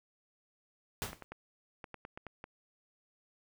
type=noise with exponential decay; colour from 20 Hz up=pink; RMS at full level=-34 dBFS; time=1.02-1.24 s; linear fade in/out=0 ms; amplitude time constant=46 ms
type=clicks; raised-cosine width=0.5 ms; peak=-29 dBFS; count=9; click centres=1.131 / 1.223 / 1.32 / 1.842 / 1.943 / 2.051 / 2.175 / 2.267 / 2.441 s
effects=none